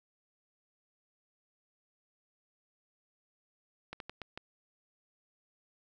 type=slowing click train; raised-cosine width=0.3 ms; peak=-25 dBFS; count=5; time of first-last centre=3.93-4.375 s; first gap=72 ms; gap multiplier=1.3; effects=none